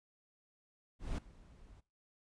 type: noise with ADSR envelope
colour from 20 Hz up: brown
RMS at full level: -35 dBFS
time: 0.99-1.81 s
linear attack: 190 ms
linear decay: 6 ms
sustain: -23 dB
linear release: 16 ms
effects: noise-tail reverb RT60 0.3 s tail -21 dB re dry + resampled to 22050 Hz